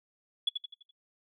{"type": "tone with echo", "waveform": "sine", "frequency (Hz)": 3400, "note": "G#7", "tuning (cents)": 40, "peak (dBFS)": -22, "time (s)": [0.47, 0.49], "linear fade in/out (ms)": 5, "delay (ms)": 84, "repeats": 5, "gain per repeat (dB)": -7, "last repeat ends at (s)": 0.91, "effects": ["noise-tail reverb RT60 0.1 s tail -21 dB re dry", "tanh soft clip ceiling -20 dBFS"]}